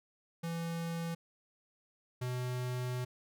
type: tone pair in turn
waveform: square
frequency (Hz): 167.2 / 125.26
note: E3 / B2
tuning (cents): +25 / +25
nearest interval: perfect fourth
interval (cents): 500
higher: first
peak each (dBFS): -36 / -35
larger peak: second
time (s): 0.43-1.15 / 2.21-3.05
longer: second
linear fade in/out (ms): 10
effects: none